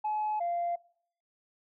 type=tone pair in turn; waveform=sine; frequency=852 / 692.4 Hz; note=G#5 / F5; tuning=+44 / -15 cents; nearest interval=major third; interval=359 cents; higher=first; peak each=-27 dBFS; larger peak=neither; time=0.04-0.4 / 0.4-0.76 s; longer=neither; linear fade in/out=10 ms; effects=noise-tail reverb RT60 0.7 s tail -25 dB re dry + tanh soft clip ceiling -25 dBFS